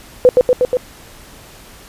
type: tone with echo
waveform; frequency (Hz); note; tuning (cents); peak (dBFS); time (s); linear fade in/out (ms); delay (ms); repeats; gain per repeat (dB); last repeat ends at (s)
sine; 501; B4; +25; -3; 0.25-0.29; 0; 120; 4; -2; 0.77
effects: pink hiss -40 dBFS RMS until 1.88 s + resampled to 32000 Hz